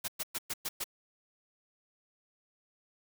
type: noise bursts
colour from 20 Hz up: white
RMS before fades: -35 dBFS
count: 6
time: 0.04-0.842 s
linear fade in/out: 10 ms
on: 42 ms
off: 110 ms
effects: none